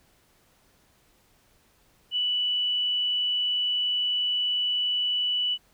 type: tone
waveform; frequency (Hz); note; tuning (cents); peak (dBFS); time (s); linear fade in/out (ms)
sine; 2963; F#7; +2; -23; 2.11-5.58; 50
effects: pink hiss -63 dBFS RMS until 5.73 s